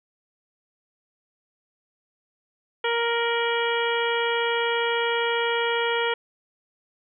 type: harmonic tone with a mistuned harmonic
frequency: 467.4 Hz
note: A#4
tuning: 5 cents sharp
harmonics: 1 / 2 / 3 / 4 / 5 / 6 / 7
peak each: -25 / -28 / -30 / -31 / -32 / -33 / -33 dBFS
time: 2.84-6.14 s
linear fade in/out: 5 ms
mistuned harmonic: 6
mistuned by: +62 cents
effects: none